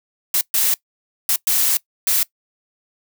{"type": "noise bursts at uneven times", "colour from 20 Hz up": "blue", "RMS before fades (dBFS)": -17, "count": 5, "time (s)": [[0.34, 0.41], [0.54, 0.74], [1.29, 1.36], [1.47, 1.77], [2.07, 2.23]], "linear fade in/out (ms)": 2, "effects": ["noise-tail reverb RT60 0.1 s tail -21 dB re dry"]}